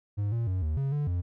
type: tone with pitch steps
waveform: triangle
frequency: 102.4 / 116.4 / 92.7 / 77.3 / 136.8 / 146.5 / 88.3 Hz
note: G#2 / A#2 / F#2 / D#2 / C#3 / D3 / F2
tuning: -24 / -2 / +4 / -11 / -23 / -4 / +20 cents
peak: -24 dBFS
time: 0.17-1.22 s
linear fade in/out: 20 ms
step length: 150 ms
effects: none